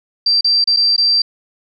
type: tone with dropouts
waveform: sine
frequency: 4698 Hz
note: D8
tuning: in tune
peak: -10 dBFS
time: 0.26-1.22 s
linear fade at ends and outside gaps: 5 ms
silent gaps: 0.41-0.444 / 0.642-0.673 / 0.764-0.769 / 0.964-0.979 s
effects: none